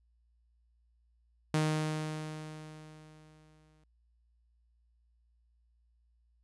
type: tone with exponential decay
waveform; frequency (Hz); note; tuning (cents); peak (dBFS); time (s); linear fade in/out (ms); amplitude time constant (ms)
sawtooth; 154.9; D#3; -7; -22; 1.54-3.84; 2; 500
effects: added 58 Hz sine -67 dBFS peak until 6.43 s + resampled to 24000 Hz